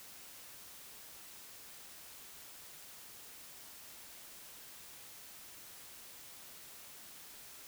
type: silence
effects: white hiss -53 dBFS RMS until 7.67 s